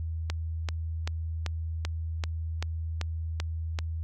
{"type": "click train", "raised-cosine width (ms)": 0.2, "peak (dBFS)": -15, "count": 10, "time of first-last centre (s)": [0.3, 3.788], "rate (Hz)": 2.58, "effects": ["added 81 Hz sine -30 dBFS peak until 4.03 s"]}